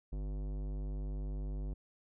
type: tone with tanh clipping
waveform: sine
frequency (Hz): 50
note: G1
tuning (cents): +35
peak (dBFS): -38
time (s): 0.12-1.74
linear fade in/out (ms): 10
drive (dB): 18
effects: none